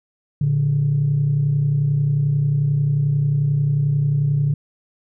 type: tone pair together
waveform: sine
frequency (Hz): 113.55 / 144.8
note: A#2 / D3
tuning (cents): -45 / -24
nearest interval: major third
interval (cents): 421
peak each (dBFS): -23 / -15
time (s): 0.41-4.54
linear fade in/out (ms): 5
effects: tanh soft clip ceiling -10 dBFS